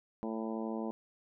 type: harmonic tone with a mistuned harmonic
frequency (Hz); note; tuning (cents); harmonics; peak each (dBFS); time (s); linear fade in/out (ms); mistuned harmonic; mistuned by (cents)
111.6; A2; +25; 2 / 3 / 4 / 5 / 6 / 7 / 8 / 9; -37 / -41 / -43 / -45 / -47 / -48 / -49 / -50; 0.23-0.91; 0; 9; -19
effects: none